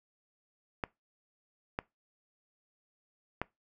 clicks, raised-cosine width 0.5 ms, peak -17 dBFS, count 3, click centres 0.838 / 1.789 / 3.416 s, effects noise-tail reverb RT60 0.2 s tail -22 dB re dry

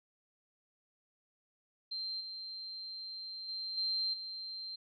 sine tone with level steps, 4146 Hz, C8, 17 cents flat, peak -36 / -41 / -37 / -31 / -40 dBFS, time 1.91-4.76 s, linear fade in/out 10 ms, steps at 2.2 / 3.48 / 3.77 / 4.13 s, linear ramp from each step 10 ms, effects MP3 32 kbps

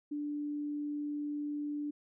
sine tone, 293.7 Hz, D4, in tune, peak -34 dBFS, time 0.11-1.91 s, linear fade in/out 10 ms, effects none

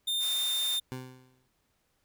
45% pulse tone, 3622 Hz, A7, 49 cents sharp, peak -28 dBFS, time 0.07-0.8 s, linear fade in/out 10 ms
white high-pass noise, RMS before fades -40 dBFS, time 0.19-0.8 s, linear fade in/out 50 ms, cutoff 680 Hz, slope 12 dB/octave
20% pulse tone with exponential decay, 128.5 Hz, C3, 31 cents flat, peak -29 dBFS, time 0.92-1.48 s, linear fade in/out 0 ms, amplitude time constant 120 ms
effects pink hiss -74 dBFS RMS until 2.04 s

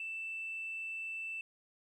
sine tone, 2656 Hz, E7, 12 cents sharp, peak -37 dBFS, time 0-1.41 s, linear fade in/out 2 ms, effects tanh soft clip ceiling -34 dBFS + 12-bit

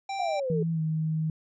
square tone, 784 Hz, G5, in tune, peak -31 dBFS, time 0.09-0.4 s, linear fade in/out 5 ms
sine exponential sweep, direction down, 748 to 415.3 Hz, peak -27 dBFS, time 0.19-0.63 s, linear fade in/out 5 ms
sine tone with pitch glide, 164.81 to 157.82 Hz, E3 to D#3, 0 to +25 cents, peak -25 dBFS, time 0.5-1.3 s, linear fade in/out 2 ms, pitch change -75 cents, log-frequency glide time 0.72-0.81 s
effects resampled to 16000 Hz

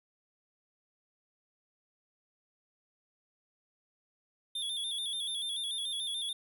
square tone with vibrato, 3480 Hz, A7, 20 cents flat, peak -34 dBFS, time 4.55-6.33 s, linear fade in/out 5 ms, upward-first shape square, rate 6.9 Hz, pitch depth 58 cents each way, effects none

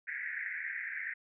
pink band-pass noise, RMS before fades -39 dBFS, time 0.07-1.14 s, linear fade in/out 10 ms, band 1600 to 2200 Hz, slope 96 dB/octave, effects none

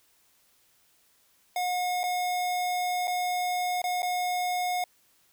square tone with dropouts, 722 Hz, F#5, 43 cents flat, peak -27 dBFS, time 1.56-4.84 s, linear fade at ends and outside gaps 2 ms, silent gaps 2.033-2.038 / 3.073-3.078 / 3.818-3.84 / 4.021-4.029 s, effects white hiss -65 dBFS RMS until 5.32 s

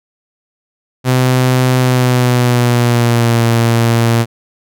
sawtooth tone with pitch glide, 127.6 to 116.34 Hz, C3 to A#2, -43 to -3 cents, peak -5 dBFS, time 1.04-4.26 s, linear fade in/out 50 ms, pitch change -160 cents, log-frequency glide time 1.78-3.42 s, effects none

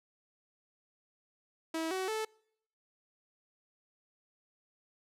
sawtooth tone with pitch steps, 323.8 / 376.3 / 437.2 Hz, E4 / F#4 / A4, -31 / +29 / -11 cents, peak -29 dBFS, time 1.74-2.25 s, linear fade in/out 5 ms, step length 170 ms, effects noise-tail reverb RT60 0.7 s tail -26 dB re dry + low-pass 12000 Hz 12 dB/octave

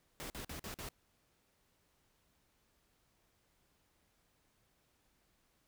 pink noise bursts, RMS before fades -45 dBFS, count 5, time 0.2-0.888 s, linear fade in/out 0 ms, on 100 ms, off 47 ms, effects pink hiss -75 dBFS RMS until 5.67 s

